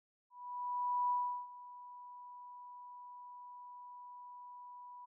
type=tone with ADSR envelope; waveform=sine; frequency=983 Hz; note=B5; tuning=8 cents flat; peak=-30 dBFS; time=0.3-5.06 s; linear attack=800 ms; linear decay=370 ms; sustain=-19 dB; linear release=16 ms; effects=none